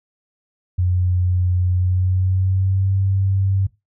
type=tone with pitch glide; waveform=sine; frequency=90.3 to 96.78 Hz; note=F#2 to G2; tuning=-42 to -22 cents; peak=-15 dBFS; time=0.78-3.67 s; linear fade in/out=10 ms; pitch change=+120 cents; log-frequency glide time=1.69-2.94 s; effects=noise-tail reverb RT60 0.2 s tail -17 dB re dry